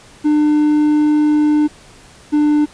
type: tone pair in turn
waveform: triangle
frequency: 300.1 / 297.9 Hz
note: D4 / D4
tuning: +38 / +25 cents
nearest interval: unison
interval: 13 cents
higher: first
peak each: -8 dBFS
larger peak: neither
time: 0.24-1.68 / 2.32-2.66 s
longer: first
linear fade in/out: 20 ms
effects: pink hiss -43 dBFS RMS until 2.73 s + resampled to 22050 Hz